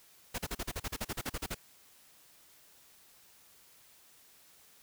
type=noise bursts; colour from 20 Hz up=pink; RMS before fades=-36 dBFS; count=15; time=0.34-1.547 s; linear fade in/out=10 ms; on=45 ms; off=38 ms; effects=white hiss -61 dBFS RMS until 4.82 s